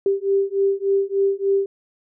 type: beating tone pair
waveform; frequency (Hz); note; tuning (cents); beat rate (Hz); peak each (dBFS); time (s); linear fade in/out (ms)
sine; 392 / 395.4; G4 / G4; 0 / +15; 3.4; -20; 0.06-1.66; 2
effects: none